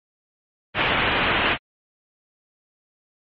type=low-pass noise; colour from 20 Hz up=white; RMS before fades=-21 dBFS; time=0.74-1.58 s; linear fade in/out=50 ms; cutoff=3100 Hz; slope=48 dB/octave; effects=MP3 32 kbps